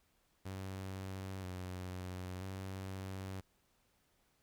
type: tone with vibrato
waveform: sawtooth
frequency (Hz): 93.5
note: F#2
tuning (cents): +19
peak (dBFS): -38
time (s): 0.45-3.41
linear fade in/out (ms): 10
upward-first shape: square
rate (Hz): 0.51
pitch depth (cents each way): 36
effects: pink hiss -75 dBFS RMS until 4.42 s